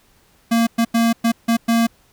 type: tone bursts at uneven times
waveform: square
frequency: 230.5 Hz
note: A#3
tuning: 19 cents flat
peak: -14 dBFS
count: 6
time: 0.51-0.67 / 0.78-0.85 / 0.94-1.13 / 1.24-1.32 / 1.48-1.57 / 1.68-1.87 s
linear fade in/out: 10 ms
effects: pink hiss -56 dBFS RMS until 2.12 s